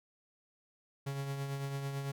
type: tone with tremolo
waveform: 45% pulse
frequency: 138.59 Hz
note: C#3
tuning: in tune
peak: -34 dBFS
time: 1.06-2.12 s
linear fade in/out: 10 ms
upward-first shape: triangle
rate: 9 Hz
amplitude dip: 45%
effects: none

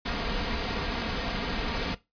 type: noise with comb filter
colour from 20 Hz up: pink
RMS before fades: -30 dBFS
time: 0.05-1.95 s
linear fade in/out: 10 ms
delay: 4.3 ms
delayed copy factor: +0.5
effects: noise-tail reverb RT60 0.2 s tail -17 dB re dry + resampled to 11025 Hz

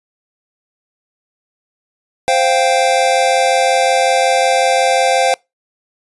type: chord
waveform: square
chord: C suspended fourth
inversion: none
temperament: equal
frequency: 523.3 / 698.5 / 784 Hz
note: C5 / F5 / G5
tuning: 0 / 0 / 0 cents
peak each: -16 dBFS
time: 2.28-5.34 s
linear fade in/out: 0 ms
effects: noise-tail reverb RT60 0.2 s tail -25 dB re dry + resampled to 24000 Hz

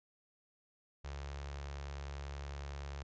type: tone with notch filter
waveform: sawtooth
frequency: 70.5 Hz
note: C#2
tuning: 30 cents sharp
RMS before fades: -44 dBFS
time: 1.04-3.03 s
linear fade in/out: 10 ms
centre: 240 Hz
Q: 0.63
effects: resampled to 16000 Hz

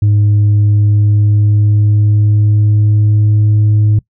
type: tone with pitch glide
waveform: sine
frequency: 103.83 to 105.89 Hz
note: G#2 to G#2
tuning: 0 to +34 cents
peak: -4 dBFS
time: 0.02-3.99 s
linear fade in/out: 5 ms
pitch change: +34 cents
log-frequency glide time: 0.68-3.54 s
effects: noise-tail reverb RT60 0.1 s tail -22 dB re dry + tanh soft clip ceiling -5 dBFS

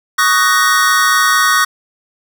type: chord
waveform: square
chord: D# minor seventh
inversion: third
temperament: just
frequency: 1120.1 / 1244.5 / 1493.4 / 1866.8 Hz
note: C#6 / D#6 / F#6 / A#6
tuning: +18 / 0 / +16 / +2 cents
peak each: -16 dBFS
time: 0.18-1.65 s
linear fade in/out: 10 ms
effects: none

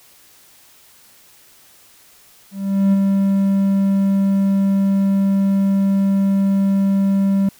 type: tone with ADSR envelope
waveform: triangle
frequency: 196 Hz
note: G3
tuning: in tune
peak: -8 dBFS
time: 2.51-7.49 s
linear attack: 420 ms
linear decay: 24 ms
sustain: -3 dB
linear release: 4 ms
effects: white hiss -49 dBFS RMS until 7.59 s

